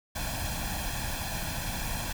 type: noise with comb filter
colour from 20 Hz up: pink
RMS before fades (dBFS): -33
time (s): 0.15-2.13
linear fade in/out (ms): 10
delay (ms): 1.2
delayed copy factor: +0.75
effects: none